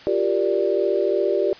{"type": "chord", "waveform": "sine", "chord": "G minor seventh", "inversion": "third", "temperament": "equal", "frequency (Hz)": [349.2, 392, 466.2, 587.3], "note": ["F4", "G4", "Bb4", "D5"], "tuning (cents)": [0, 0, 0, 0], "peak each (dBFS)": [-25, -21, -26, -23], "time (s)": [0.07, 1.53], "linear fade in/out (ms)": 0, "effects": ["white hiss -44 dBFS RMS until 1.59 s", "resampled to 11025 Hz"]}